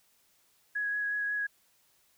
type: tone with vibrato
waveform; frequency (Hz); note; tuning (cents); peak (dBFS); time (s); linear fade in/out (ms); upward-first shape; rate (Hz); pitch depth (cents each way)
sine; 1668; G#6; +7; -29; 0.75-1.47; 10; sine; 5.5; 12
effects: white hiss -68 dBFS RMS until 2.17 s